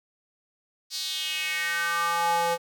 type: tone with high-pass filter sweep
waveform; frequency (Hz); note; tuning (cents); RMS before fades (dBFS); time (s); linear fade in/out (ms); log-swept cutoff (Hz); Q
square; 170; F3; -46; -27; 0.9-2.58; 50; 4700 to 600; 3.7
effects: none